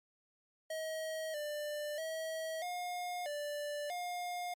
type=tone with pitch steps; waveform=square; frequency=635 / 594 / 642 / 714 / 587 / 711 Hz; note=D#5 / D5 / E5 / F5 / D5 / F5; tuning=+35 / +20 / -46 / +38 / -1 / +31 cents; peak=-38 dBFS; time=0.7-4.54 s; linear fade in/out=5 ms; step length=640 ms; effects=MP3 64 kbps